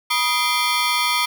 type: ring-modulated tone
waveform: 15% pulse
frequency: 1108.7 Hz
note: C#6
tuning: in tune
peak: -8 dBFS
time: 0.1-1.26 s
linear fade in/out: 10 ms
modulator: 140 Hz
effects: none